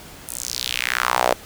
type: tone with high-pass filter sweep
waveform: sawtooth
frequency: 61.74 Hz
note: B1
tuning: in tune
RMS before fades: -23 dBFS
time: 0.28-1.34 s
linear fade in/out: 5 ms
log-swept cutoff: 10000 to 550 Hz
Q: 2.8
effects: pink hiss -41 dBFS RMS until 1.45 s